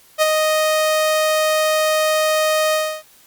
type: tone with ADSR envelope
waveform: sawtooth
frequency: 622 Hz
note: D#5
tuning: 1 cent flat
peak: -7 dBFS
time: 0.18-3.03 s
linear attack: 39 ms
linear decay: 26 ms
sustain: -4 dB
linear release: 300 ms
effects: white hiss -50 dBFS RMS until 3.26 s + Opus 48 kbps